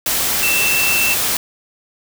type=tone in noise; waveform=sine; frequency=2675 Hz; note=E7; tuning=25 cents sharp; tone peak=-16 dBFS; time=0.43-1.14 s; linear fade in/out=2 ms; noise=white; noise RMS=-18 dBFS; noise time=0.06-1.37 s; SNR=-1 dB; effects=none